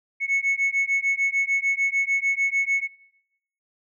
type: beating tone pair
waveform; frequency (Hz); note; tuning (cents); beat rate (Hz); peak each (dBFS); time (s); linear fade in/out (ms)
sine; 2200 / 2206.7; C#7 / C#7; -14 / -8; 6.7; -21; 0.2-2.88; 50
effects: noise-tail reverb RT60 0.9 s tail -25 dB re dry + tanh soft clip ceiling -17 dBFS